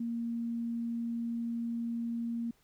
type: tone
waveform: sine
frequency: 233.1 Hz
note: A#3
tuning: in tune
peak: -32 dBFS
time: 0-2.51 s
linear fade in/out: 5 ms
effects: pink hiss -69 dBFS RMS until 2.63 s